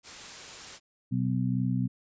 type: noise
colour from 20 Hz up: white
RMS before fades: -43 dBFS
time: 0.03-0.8 s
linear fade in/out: 50 ms
type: harmonic tone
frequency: 63 Hz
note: B1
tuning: 35 cents sharp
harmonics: 2 / 3 / 4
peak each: -28 / -30 / -31 dBFS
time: 1.11-1.88 s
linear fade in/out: 20 ms
effects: resampled to 16000 Hz